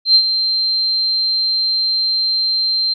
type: tone with ADSR envelope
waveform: sine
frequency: 4140 Hz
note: C8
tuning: 19 cents flat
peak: -5 dBFS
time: 0.05-2.94 s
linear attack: 100 ms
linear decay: 70 ms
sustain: -9 dB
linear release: 12 ms
effects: none